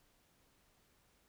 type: silence
effects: pink hiss -72 dBFS RMS until 1.28 s